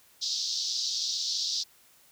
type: band-pass noise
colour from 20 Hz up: white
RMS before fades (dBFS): -31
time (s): 0.21-1.64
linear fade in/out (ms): 20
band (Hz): 3800 to 5700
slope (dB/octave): 48
effects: white hiss -60 dBFS RMS until 2.11 s